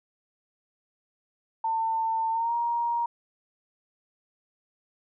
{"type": "tone with pitch glide", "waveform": "sine", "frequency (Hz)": [898, 941.6], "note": ["A5", "A#5"], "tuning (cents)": [35, 17], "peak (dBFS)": -24, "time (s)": [1.64, 3.06], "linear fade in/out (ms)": 5, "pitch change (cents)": 82, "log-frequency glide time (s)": [2.31, 2.54], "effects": []}